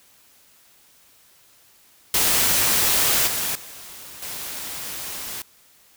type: noise with level steps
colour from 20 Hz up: white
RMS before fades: -19 / -25 / -40 / -32 dBFS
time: 2.14-5.42 s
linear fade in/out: 2 ms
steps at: 3.27 / 3.55 / 4.22 s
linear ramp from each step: 5 ms
effects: white hiss -55 dBFS RMS until 5.96 s